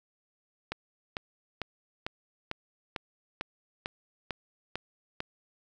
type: click train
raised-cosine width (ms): 0.3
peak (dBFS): -17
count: 11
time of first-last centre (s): 0.72-5.204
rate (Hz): 2.23
effects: none